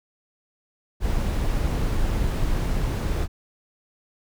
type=noise; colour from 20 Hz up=brown; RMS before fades=-23 dBFS; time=1-3.28 s; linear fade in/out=50 ms; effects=none